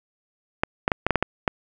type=clicks; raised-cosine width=0.5 ms; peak=-4 dBFS; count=8; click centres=0.635 / 0.879 / 0.918 / 1.066 / 1.107 / 1.157 / 1.226 / 1.478 s; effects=none